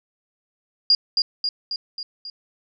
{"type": "tone with echo", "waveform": "sine", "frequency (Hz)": 4831, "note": "D8", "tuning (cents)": 48, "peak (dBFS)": -12, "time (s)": [0.9, 0.95], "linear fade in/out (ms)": 2, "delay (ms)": 270, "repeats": 5, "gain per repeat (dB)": -4, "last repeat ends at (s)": 2.3, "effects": []}